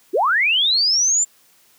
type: linear sweep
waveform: sine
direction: up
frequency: 296.2 to 7310 Hz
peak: -14 dBFS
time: 0.13-1.25 s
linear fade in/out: 20 ms
effects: white hiss -55 dBFS RMS until 1.78 s + high-pass 100 Hz 12 dB/octave